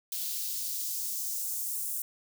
blue noise with high-pass filter sweep, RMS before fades -34 dBFS, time 0.12-2.02 s, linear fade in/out 2 ms, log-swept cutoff 3500 to 8700 Hz, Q 1.4, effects none

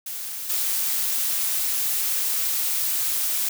blue noise with level steps, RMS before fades -32 / -24 dBFS, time 0.06-3.49 s, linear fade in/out 5 ms, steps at 0.49 s, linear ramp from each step 10 ms, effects none

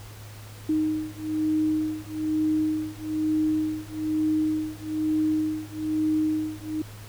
sine beating tone pair, 309.7 / 310.8 Hz, D#4 / D#4, -8 / -2 cents, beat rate 1.1 Hz, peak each -26 dBFS, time 0.69-6.82 s, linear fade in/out 5 ms, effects added 105 Hz sine -41 dBFS peak until 7.08 s + pink hiss -47 dBFS RMS until 7.08 s

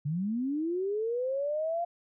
sine linear sweep, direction up, 138.4 to 698.5 Hz, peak -28 dBFS, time 0.05-1.85 s, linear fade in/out 10 ms, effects none

